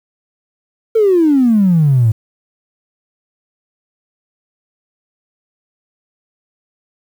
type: exponential sweep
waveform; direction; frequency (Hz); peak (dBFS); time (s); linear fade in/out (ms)
triangle; down; 460 to 106.3; -4; 0.95-2.12; 10
effects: tanh soft clip ceiling -5 dBFS + 7-bit